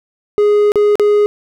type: tone with dropouts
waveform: triangle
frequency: 415.3 Hz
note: G#4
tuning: in tune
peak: -6 dBFS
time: 0.38-1.26 s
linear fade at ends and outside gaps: 0 ms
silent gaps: 0.719-0.757 / 0.955-0.997 s
effects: none